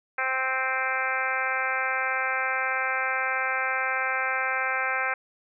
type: harmonic tone with a mistuned harmonic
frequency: 261.6 Hz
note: C4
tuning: in tune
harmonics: 2 / 3 / 4 / 5 / 6 / 7 / 8 / 9 / 10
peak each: -36 / -33 / -35 / -32 / -29 / -36 / -32 / -33 / -42 dBFS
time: 0.18-5.14 s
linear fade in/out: 5 ms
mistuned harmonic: 10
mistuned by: -28 cents
effects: none